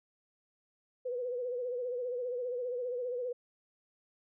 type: tone with vibrato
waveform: sine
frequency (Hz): 493.9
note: B4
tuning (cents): 0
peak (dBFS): -33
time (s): 1.05-3.33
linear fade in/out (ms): 10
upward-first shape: sine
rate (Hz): 15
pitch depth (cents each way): 61
effects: none